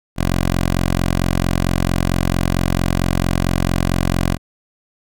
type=tone; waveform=10% pulse; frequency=44.45 Hz; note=F1; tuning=31 cents sharp; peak=-7 dBFS; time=0.16-4.38 s; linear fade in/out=50 ms; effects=none